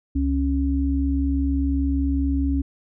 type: tone pair together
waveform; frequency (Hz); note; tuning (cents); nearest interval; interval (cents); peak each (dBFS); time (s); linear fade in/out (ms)
sine; 68.85 / 275.4; C#2 / C#4; -11 / -11; 2 octaves; 2400; -21 / -22; 0.15-2.62; 10
effects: none